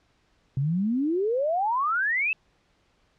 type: exponential sweep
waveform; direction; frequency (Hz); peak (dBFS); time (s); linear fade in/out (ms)
sine; up; 129.1 to 2686; -22; 0.57-2.33; 2
effects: pink hiss -66 dBFS RMS until 3.18 s + low-pass 5000 Hz 12 dB/octave